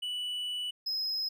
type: tone pair in turn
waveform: triangle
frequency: 2960 / 5108 Hz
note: F#7 / D#8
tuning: 0 / +45 cents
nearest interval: major sixth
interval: 945 cents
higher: second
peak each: -31 / -29 dBFS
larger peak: second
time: 0.02-0.71 / 0.86-1.29 s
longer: first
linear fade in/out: 10 ms
effects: none